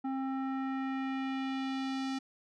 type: tone with low-pass filter sweep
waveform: square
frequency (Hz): 266.5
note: C4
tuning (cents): +32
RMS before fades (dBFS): -35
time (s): 0.04-2.19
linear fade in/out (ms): 10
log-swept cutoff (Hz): 1000 to 5400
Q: 1.4
effects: none